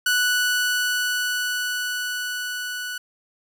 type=tone with level ramp; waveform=sawtooth; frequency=1480 Hz; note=F#6; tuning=in tune; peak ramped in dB=-14 to -25 dBFS; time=0.06-2.98 s; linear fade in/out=5 ms; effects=none

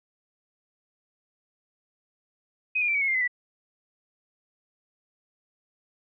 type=tone with pitch steps; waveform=sine; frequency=2513 / 2426 / 2342 / 2261 / 2183 / 2107 / 2034 / 1963.7 Hz; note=D#7 / D#7 / D7 / C#7 / C#7 / C7 / C7 / B6; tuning=+17 / -44 / -5 / +34 / -27 / +12 / -50 / -10 cents; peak=-22 dBFS; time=2.75-3.278 s; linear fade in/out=10 ms; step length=66 ms; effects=none

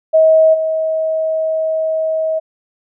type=tone with level steps; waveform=sine; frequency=637 Hz; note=D#5; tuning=41 cents sharp; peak=-6 / -14 dBFS; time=0.13-2.4 s; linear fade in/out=20 ms; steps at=0.53 s; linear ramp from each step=20 ms; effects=none

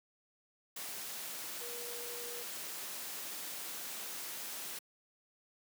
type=tone in noise; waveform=sine; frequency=479.4 Hz; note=A#4; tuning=48 cents sharp; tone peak=-47 dBFS; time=1.61-2.43 s; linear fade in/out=5 ms; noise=white; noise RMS=-43 dBFS; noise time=0.76-4.79 s; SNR=-7 dB; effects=high-pass 200 Hz 12 dB/octave

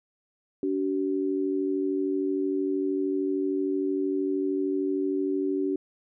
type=tone pair together; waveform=sine; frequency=286.9 / 380 Hz; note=D4 / F#4; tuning=-40 / +46 cents; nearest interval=perfect fourth; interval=486 cents; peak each=-27 dBFS; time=0.63-5.76 s; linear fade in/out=2 ms; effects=none

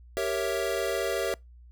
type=chord; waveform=square; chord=G diminished seventh; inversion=none; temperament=equal; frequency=392 / 466.2 / 554.4 / 659.3 Hz; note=G4 / Bb4 / Db5 / Fb5; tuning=0 / 0 / 0 / 0 cents; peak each=-33 dBFS; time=0.17-1.34 s; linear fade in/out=0 ms; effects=noise-tail reverb RT60 0.2 s tail -25 dB re dry + added 60 Hz sine -48 dBFS peak until 1.71 s

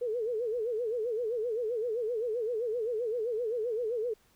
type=tone with vibrato; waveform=sine; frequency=460 Hz; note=A#4; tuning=23 cents flat; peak=-29 dBFS; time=0.01-4.14 s; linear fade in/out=10 ms; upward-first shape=sine; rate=7.7 Hz; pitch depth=140 cents each way; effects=pink hiss -66 dBFS RMS until 4.35 s

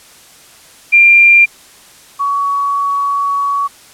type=tone pair in turn; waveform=sine; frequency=2385 / 1125.6 Hz; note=D7 / C#6; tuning=+26 / +26 cents; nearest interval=octave + minor second; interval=1300 cents; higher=first; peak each=-3 / -12 dBFS; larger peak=first; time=0.92-1.46 / 2.19-3.68 s; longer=second; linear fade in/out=20 ms; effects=white hiss -41 dBFS RMS until 3.93 s + low-pass 11000 Hz 12 dB/octave

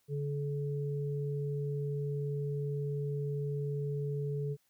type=tone pair together; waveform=sine; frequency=143.8 / 429.3 Hz; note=D3 / A4; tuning=-36 / -43 cents; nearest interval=octave + perfect fifth; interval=1893 cents; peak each=-33 / -38 dBFS; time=0.08-4.57 s; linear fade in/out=50 ms; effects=white hiss -74 dBFS RMS until 4.69 s

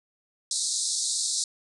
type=band-pass noise; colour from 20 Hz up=white; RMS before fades=-28 dBFS; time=0.51-1.44 s; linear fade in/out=2 ms; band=3800 to 9400 Hz; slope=96 dB/octave; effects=none

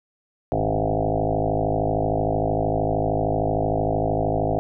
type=tone with frequency modulation; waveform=sine; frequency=392 Hz; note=G4; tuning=in tune; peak=-19 dBFS; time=0.52-4.59 s; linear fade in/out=0 ms; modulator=53.1 Hz; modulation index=6.7; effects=none

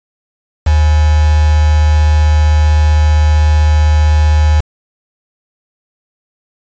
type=tone with quantisation; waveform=sine; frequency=76.3 Hz; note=D#2; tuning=33 cents flat; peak=-6 dBFS; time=0.66-4.61 s; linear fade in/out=10 ms; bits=3; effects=resampled to 16000 Hz

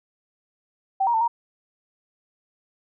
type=tone with pitch steps; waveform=sine; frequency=774 / 944 / 893 / 939 Hz; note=G5 / A#5 / A5 / A#5; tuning=-22 / +22 / +25 / +12 cents; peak=-18 dBFS; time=1-1.28 s; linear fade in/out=10 ms; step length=70 ms; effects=none

